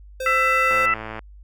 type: tone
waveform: square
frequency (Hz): 520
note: C5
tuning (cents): -11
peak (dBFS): -26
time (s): 0.2-0.86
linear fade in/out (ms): 5
type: harmonic tone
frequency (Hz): 665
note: E5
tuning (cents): +15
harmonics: 2 / 3 / 4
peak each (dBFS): -19 / -21 / -24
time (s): 0.26-0.94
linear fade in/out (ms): 2
type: click train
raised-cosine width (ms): 0.5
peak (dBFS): -17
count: 54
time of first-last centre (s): 0.71-1.192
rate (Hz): 110
effects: added 50 Hz sine -41 dBFS peak until 1.43 s